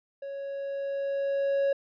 triangle tone with level ramp, 554.4 Hz, C#5, in tune, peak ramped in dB -33 to -20 dBFS, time 0.22-1.73 s, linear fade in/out 5 ms, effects resampled to 11025 Hz

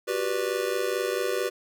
square chord, G major seventh, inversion third, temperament just, 367.5 / 392 / 490 / 588 Hz, F#4 / G4 / B4 / D5, -12 / 0 / -14 / +2 cents, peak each -33 / -31 / -30 / -35 dBFS, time 0.07-1.5 s, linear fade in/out 20 ms, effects none

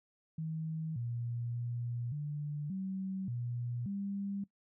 sine tone with pitch steps, 159.3 / 118.9 / 119.8 / 147.4 / 190.6 / 120.7 / 198.9 Hz, D#3 / A#2 / A#2 / D3 / G3 / B2 / G3, +41 / +35 / +48 / +7 / -48 / -39 / +25 cents, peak -35 dBFS, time 0.38-4.44 s, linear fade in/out 5 ms, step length 580 ms, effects noise-tail reverb RT60 0.1 s tail -19 dB re dry

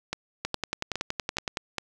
two click trains, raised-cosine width 0.2 ms, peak -11 / -12 dBFS, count 13 / 5, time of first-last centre 0.45-1.571 / 0.13-1.783 s, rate 10.7 / 2.42 Hz, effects none

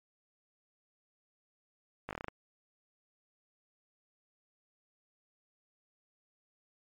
slowing click train, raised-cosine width 0.5 ms, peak -23 dBFS, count 8, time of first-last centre 2.09-2.283 s, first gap 18 ms, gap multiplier 1.14, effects MP3 64 kbps

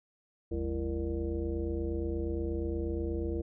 sine tone with frequency modulation, 207.7 Hz, G#3, in tune, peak -30 dBFS, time 0.51-3.42 s, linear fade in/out 10 ms, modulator 129 Hz, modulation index 2, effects none

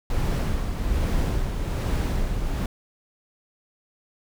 brown noise with tremolo, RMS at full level -22 dBFS, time 0.1-2.66 s, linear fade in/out 2 ms, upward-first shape sine, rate 1.2 Hz, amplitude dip 45%, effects none

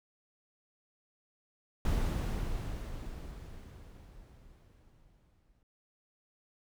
brown noise with exponential decay, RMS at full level -29 dBFS, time 1.85-5.63 s, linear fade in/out 2 ms, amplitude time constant 820 ms, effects none

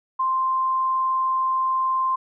sine tone, 1046.5 Hz, C6, in tune, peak -19 dBFS, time 0.19-2.16 s, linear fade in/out 10 ms, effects none

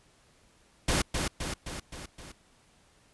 pink noise with echo, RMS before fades -26 dBFS, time 0.88-1.02 s, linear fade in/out 5 ms, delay 260 ms, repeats 5, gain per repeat -4 dB, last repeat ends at 2.32 s, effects pink hiss -63 dBFS RMS until 3.13 s + resampled to 24000 Hz

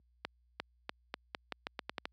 accelerating click train, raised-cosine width 0.3 ms, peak -20 dBFS, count 11, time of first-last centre 0.25-2.055 s, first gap 350 ms, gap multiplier 0.84, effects added 60 Hz sine -47 dBFS peak until 2.12 s + high-pass 200 Hz 12 dB/octave

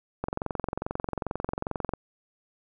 click train, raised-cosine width 1 ms, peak -15 dBFS, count 39, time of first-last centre 0.24-1.936 s, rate 22.4 Hz, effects none

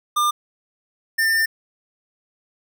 square tone pair in turn, 1200 / 1798 Hz, D6 / A6, +37 / +37 cents, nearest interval perfect fifth, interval 700 cents, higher second, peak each -17 dBFS, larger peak neither, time 0.16-0.31 / 1.18-1.46 s, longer second, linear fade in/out 10 ms, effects none

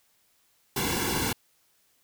pink noise with comb filter, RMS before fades -28 dBFS, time 0.76-1.33 s, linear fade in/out 5 ms, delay 1.6 ms, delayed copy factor -0.95, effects white hiss -67 dBFS RMS until 2.03 s

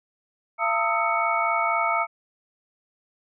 sine tone cluster, 679 / 904 / 1252 / 1316 / 2224 Hz, F5 / A5 / D#6 / E6 / C#7, -49 / +47 / +10 / -3 / +5 cents, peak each -27 dBFS, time 0.58-2.07 s, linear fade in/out 50 ms, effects none

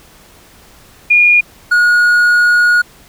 sine / triangle tone pair in turn, 2431 / 1445.5 Hz, D#7 / F#6, -41 / -41 cents, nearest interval major sixth, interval 900 cents, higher first, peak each -5 dBFS, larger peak neither, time 1.1-1.41 / 1.71-2.82 s, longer second, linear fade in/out 10 ms, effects pink hiss -43 dBFS RMS until 3.08 s

